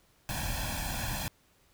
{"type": "noise with comb filter", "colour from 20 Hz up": "pink", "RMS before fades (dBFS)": -34, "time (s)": [0.29, 1.28], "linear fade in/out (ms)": 0, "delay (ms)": 1.2, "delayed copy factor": 1, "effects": ["pink hiss -66 dBFS RMS until 1.73 s"]}